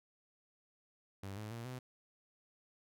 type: tone with pitch steps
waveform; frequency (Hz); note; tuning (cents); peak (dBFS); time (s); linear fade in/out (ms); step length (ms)
sawtooth; 98 / 106.87 / 116.54 / 127.09; G2 / A2 / A#2 / C3; 0 / -50 / 0 / -50; -39; 1.23-1.79; 5; 140
effects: none